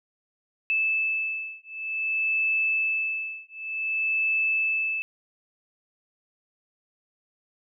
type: beating tone pair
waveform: sine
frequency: 2624 / 2624.54 Hz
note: E7 / E7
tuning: -9 / -8 cents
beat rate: 0.54 Hz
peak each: -27 dBFS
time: 0.7-5.02 s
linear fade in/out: 0 ms
effects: none